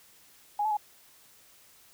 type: tone with pitch steps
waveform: sine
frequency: 829 / 865 / 836 Hz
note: G#5 / A5 / G#5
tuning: -3 / -30 / +11 cents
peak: -25 dBFS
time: 0.59-0.77 s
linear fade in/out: 5 ms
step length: 60 ms
effects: white hiss -58 dBFS RMS until 1.93 s